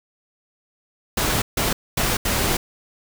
pink noise bursts at uneven times, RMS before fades -21 dBFS, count 4, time 1.17-1.42 / 1.57-1.73 / 1.97-2.17 / 2.25-2.57 s, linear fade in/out 5 ms, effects none

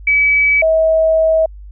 sine tone pair in turn, 2287 / 641.8 Hz, D7 / E5, -47 / -46 cents, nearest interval octave + minor seventh, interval 2199 cents, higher first, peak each -9 / -9 dBFS, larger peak neither, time 0.07-0.62 / 0.62-1.46 s, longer second, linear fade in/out 5 ms, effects added 50 Hz sine -31 dBFS peak until 1.71 s

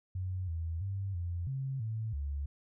sine tone with pitch steps, 92.4 / 82.3 / 97.7 / 86.8 / 134.2 / 110.6 / 71 Hz, F#2 / E2 / G2 / F2 / C3 / A2 / C#2, -2 / -2 / -5 / -10 / +44 / +9 / +42 cents, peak -33 dBFS, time 0.15-2.46 s, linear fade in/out 5 ms, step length 330 ms, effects none

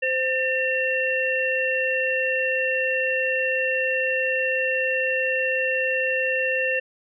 sine tone cluster, 520 / 1797 / 2728 Hz, C5 / A6 / F7, -11 / +36 / -41 cents, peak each -25 dBFS, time 0.02-6.8 s, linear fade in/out 10 ms, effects none

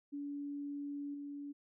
sine tone with level steps, 286.1 Hz, D4, 45 cents flat, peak -39 / -42 dBFS, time 0.12-1.53 s, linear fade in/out 20 ms, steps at 1.14 s, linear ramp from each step 5 ms, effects none

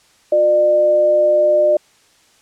sine tone pair together, 357.4 / 601 Hz, F4 / D5, +40 / +40 cents, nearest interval major sixth, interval 900 cents, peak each -22 / -10 dBFS, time 0.32-1.77 s, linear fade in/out 5 ms, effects white hiss -53 dBFS RMS until 2.41 s + low-pass 8000 Hz 12 dB/octave

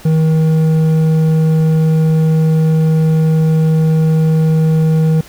sine tone with hard clipping, 158.8 Hz, D#3, 36 cents sharp, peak -10 dBFS, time 0.05-5.21 s, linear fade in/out 5 ms, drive 6 dB, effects pink hiss -38 dBFS RMS until 5.28 s

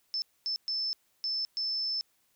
sine tone bursts at uneven times, 5274 Hz, E8, in tune, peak -29 dBFS, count 5, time 0.14-0.22 / 0.46-0.56 / 0.68-0.93 / 1.24-1.45 / 1.57-2.01 s, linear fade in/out 0 ms, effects white hiss -71 dBFS RMS until 2.35 s

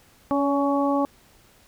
harmonic tone with a mistuned harmonic, 280 Hz, C#4, 18 cents sharp, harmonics 1 / 2 / 3 / 4, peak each -22 / -25 / -27 / -28 dBFS, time 0.31-1.05 s, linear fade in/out 0 ms, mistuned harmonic 2, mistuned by +21 cents, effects pink hiss -56 dBFS RMS until 1.67 s

